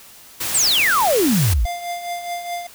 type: noise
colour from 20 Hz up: white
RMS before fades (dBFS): -24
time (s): 0.4-1.54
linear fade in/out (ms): 10
type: exponential sweep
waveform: sine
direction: down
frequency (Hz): 8870 to 46.25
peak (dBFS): -14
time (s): 0.54-1.66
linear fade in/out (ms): 10
type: tone with tremolo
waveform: square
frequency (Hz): 698.5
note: F5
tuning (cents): 0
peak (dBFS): -23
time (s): 1.65-2.67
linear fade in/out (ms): 5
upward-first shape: triangle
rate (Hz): 4.8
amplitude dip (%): 65
effects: white hiss -44 dBFS RMS until 2.74 s